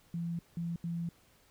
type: tone bursts at uneven times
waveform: sine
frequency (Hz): 169.4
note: E3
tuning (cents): +48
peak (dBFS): -33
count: 3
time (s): 0.14-0.39 / 0.57-0.76 / 0.84-1.09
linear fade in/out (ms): 2
effects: pink hiss -65 dBFS RMS until 1.5 s